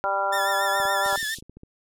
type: harmonic tone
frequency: 196.8 Hz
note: G3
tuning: 7 cents sharp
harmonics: 2 / 3 / 4 / 5 / 6 / 7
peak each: -38 / -28 / -27 / -28 / -39 / -27 dBFS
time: 0.04-1.16 s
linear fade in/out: 0 ms
type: tone with vibrato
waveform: sawtooth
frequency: 1760 Hz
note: A6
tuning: in tune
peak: -23 dBFS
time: 0.32-1.35 s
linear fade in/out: 10 ms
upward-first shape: triangle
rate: 7.1 Hz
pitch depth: 71 cents each way
type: clicks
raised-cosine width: 3 ms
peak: -31 dBFS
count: 11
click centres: 0.801 / 0.854 / 1.061 / 1.128 / 1.176 / 1.229 / 1.386 / 1.425 / 1.496 / 1.57 / 1.634 s
type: band-pass noise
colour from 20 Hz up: pink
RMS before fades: -39 dBFS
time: 1.02-1.41 s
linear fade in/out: 50 ms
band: 3100 to 12000 Hz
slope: 48 dB/octave
effects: none